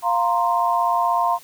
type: chord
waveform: sine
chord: F suspended fourth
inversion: none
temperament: just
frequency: 698.5 / 931.3 / 1047.7 Hz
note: F5 / Bb5 / C6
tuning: 0 / -2 / +2 cents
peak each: -21 dBFS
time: 0.02-1.39 s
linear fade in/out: 50 ms
effects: white hiss -47 dBFS RMS until 1.43 s